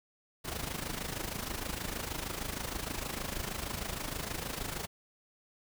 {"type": "noise with amplitude modulation", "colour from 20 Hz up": "pink", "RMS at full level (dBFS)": -35, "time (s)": [0.44, 4.87], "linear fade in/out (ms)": 20, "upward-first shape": "sine", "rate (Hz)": 26.4, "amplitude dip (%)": 70, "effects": []}